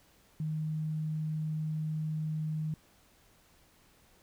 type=tone; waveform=sine; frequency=155.56 Hz; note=D#3; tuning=in tune; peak=-31 dBFS; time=0.4-2.74 s; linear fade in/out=2 ms; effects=pink hiss -64 dBFS RMS until 4.22 s